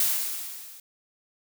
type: noise with level ramp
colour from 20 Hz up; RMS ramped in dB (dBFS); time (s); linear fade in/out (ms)
blue; -22 to -47; 0-0.8; 2
effects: none